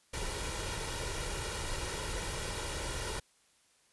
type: noise with comb filter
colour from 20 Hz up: pink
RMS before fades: -37 dBFS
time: 0.13-3.2 s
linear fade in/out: 10 ms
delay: 2.1 ms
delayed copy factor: +0.6
effects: white hiss -68 dBFS RMS until 3.92 s + resampled to 24000 Hz